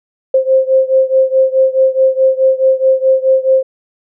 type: beating tone pair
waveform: sine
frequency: 525 / 529.7 Hz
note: C5 / C5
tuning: +6 / +21 cents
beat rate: 4.7 Hz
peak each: -10 / -12 dBFS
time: 0.34-3.63 s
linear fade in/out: 5 ms
effects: none